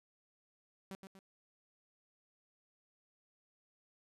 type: tone with echo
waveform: sawtooth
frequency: 192.5 Hz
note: G3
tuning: 31 cents flat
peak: -40 dBFS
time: 0.91-0.95 s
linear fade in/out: 0 ms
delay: 120 ms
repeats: 2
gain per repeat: -6 dB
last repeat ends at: 1.19 s
effects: resampled to 32000 Hz